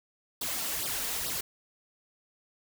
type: noise with flanger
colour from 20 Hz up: white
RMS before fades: -33 dBFS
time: 0.41-1.41 s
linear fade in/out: 5 ms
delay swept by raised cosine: 0.21 to 4.51 ms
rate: 2.3 Hz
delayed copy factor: +0.8
effects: none